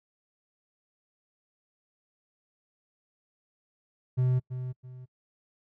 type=tone with echo; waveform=triangle; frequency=127 Hz; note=B2; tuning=49 cents sharp; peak=-20 dBFS; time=4.17-4.4 s; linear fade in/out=20 ms; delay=330 ms; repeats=2; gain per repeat=-10 dB; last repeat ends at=5.06 s; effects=noise-tail reverb RT60 0.1 s tail -26 dB re dry